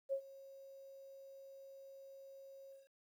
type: tone with ADSR envelope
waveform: sine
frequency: 544 Hz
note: C#5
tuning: 33 cents flat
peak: -33 dBFS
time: 0.09-2.89 s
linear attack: 36 ms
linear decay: 80 ms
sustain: -20 dB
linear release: 170 ms
effects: 12-bit